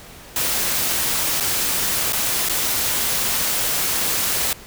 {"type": "noise with dropouts", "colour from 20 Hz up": "white", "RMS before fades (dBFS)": -21, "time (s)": [0.36, 4.53], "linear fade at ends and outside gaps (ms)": 2, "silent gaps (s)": [[1.401, 1.406], [2.124, 2.131], [2.488, 2.495]], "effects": ["pink hiss -41 dBFS RMS until 4.66 s"]}